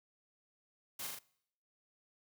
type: noise with echo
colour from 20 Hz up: white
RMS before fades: -43 dBFS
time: 0.99-1.07 s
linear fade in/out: 5 ms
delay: 40 ms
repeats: 3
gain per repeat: -2 dB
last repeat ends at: 1.19 s
effects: noise-tail reverb RT60 0.7 s tail -23 dB re dry + high-pass 80 Hz 12 dB/octave